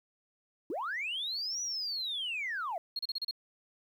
sine linear two-way sweep, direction up then down, 269.9 to 5920 to 625 Hz, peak -32 dBFS, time 0.7-2.78 s, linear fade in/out 2 ms, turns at 1.61 s
triangle tone bursts, 4284 Hz, C8, 40 cents sharp, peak -29 dBFS, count 6, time 2.96-3.311 s, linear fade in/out 5 ms, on 31 ms, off 33 ms
effects tanh soft clip ceiling -29 dBFS + 11-bit

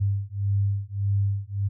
sine beating tone pair, 99 / 100.7 Hz, G2 / G2, +18 / +47 cents, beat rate 1.7 Hz, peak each -25 dBFS, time 0-1.69 s, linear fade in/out 20 ms, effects none

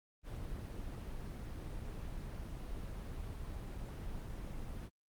brown noise, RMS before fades -43 dBFS, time 0.23-4.9 s, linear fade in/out 50 ms, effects Opus 24 kbps

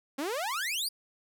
sawtooth exponential sweep, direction up, 259.7 to 4961 Hz, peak -27 dBFS, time 0.18-0.89 s, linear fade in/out 10 ms, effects none

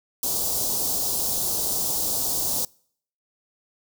white band-stop noise, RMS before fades -25 dBFS, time 0.23-2.65 s, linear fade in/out 2 ms, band 890 to 4400 Hz, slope 24 dB/octave, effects noise-tail reverb RT60 0.6 s tail -26 dB re dry

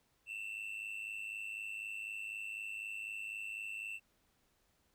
triangle tone with amplitude modulation, 2682 Hz, E7, 29 cents sharp, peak -36 dBFS, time 0.26-4 s, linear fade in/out 50 ms, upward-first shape sine, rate 104 Hz, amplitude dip 70%, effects pink hiss -75 dBFS RMS until 4.94 s

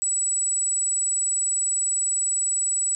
sine tone, 7870 Hz, B8, 7 cents flat, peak -21 dBFS, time 0.02-2.95 s, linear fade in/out 0 ms, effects none

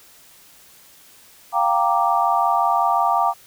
sine chord, G minor seventh, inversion third, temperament equal, 698.5 / 784 / 932.3 / 1174.7 Hz, F5 / G5 / Bb5 / D6, 0 / 0 / 0 / 0 cents, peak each -21 dBFS, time 1.52-3.34 s, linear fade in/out 50 ms, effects white hiss -49 dBFS RMS until 3.46 s

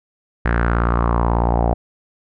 sawtooth tone with low-pass filter sweep, 58.27 Hz, A#1, in tune, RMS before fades -17 dBFS, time 0.45-1.74 s, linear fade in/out 5 ms, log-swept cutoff 1700 to 720 Hz, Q 4.2, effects none

